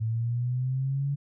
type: linear sweep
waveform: sine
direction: up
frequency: 110 to 142.7 Hz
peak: -25 dBFS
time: 0-1.16 s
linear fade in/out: 20 ms
effects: none